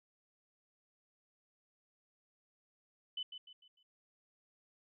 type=tone with echo; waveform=sine; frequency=3008 Hz; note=F#7; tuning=28 cents sharp; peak=-37 dBFS; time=3.17-3.23 s; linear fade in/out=5 ms; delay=150 ms; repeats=4; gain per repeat=-8 dB; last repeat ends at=3.83 s; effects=none